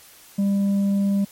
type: tone with tanh clipping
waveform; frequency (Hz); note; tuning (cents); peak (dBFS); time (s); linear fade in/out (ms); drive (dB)
triangle; 198.9; G3; +25; -18; 0.38-1.25; 10; 8
effects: white hiss -48 dBFS RMS until 1.31 s + MP3 64 kbps